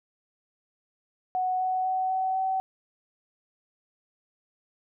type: tone with pitch steps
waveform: sine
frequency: 740 / 745.1 / 750.3 / 755.5 / 760.8 Hz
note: F#5 / F#5 / F#5 / F#5 / F#5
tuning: 0 / +12 / +24 / +36 / +48 cents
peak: -24 dBFS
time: 1.35-2.6 s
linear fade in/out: 0 ms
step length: 250 ms
effects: none